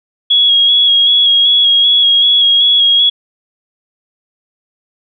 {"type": "tone with vibrato", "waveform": "sine", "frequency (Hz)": 3322, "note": "G#7", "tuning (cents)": 0, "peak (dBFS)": -6, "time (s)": [0.3, 3.1], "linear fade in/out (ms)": 10, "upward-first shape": "square", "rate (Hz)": 2.6, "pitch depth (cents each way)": 20, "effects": []}